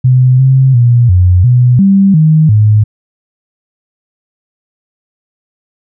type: tone with pitch steps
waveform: sine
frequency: 127.7 / 132.5 / 120.2 / 90.3 / 123.9 / 195.7 / 156.5 / 106.6 Hz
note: C3 / C3 / B2 / F#2 / B2 / G3 / D#3 / G#2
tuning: -42 / +22 / -46 / -42 / +6 / -3 / +10 / +46 cents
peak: -3 dBFS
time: 0.04-2.84 s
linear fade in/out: 10 ms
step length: 350 ms
effects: none